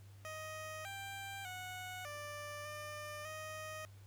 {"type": "tone with pitch steps", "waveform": "15% pulse", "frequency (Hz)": [626, 788, 735, 590, 599, 624], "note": ["D#5", "G5", "F#5", "D5", "D5", "D#5"], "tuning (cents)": [10, 9, -12, 8, 34, 5], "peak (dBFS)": -38, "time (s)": [0.25, 3.85], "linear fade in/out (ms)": 0, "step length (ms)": 600, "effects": ["added 99 Hz sine -54 dBFS peak until 4.06 s", "pink hiss -67 dBFS RMS until 4.06 s"]}